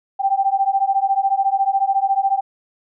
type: beating tone pair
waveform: sine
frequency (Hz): 776 / 790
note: G5 / G5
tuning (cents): -18 / +13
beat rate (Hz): 14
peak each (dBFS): -18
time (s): 0.19-2.41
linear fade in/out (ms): 20
effects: none